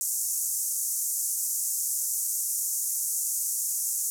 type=band-pass noise; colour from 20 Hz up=pink; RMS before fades=-29 dBFS; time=0.01-4.1 s; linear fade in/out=0 ms; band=6300 to 14000 Hz; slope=48 dB/octave; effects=none